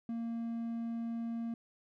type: tone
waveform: triangle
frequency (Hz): 231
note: A#3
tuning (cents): -16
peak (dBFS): -33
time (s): 0.09-1.54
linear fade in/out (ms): 2
effects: none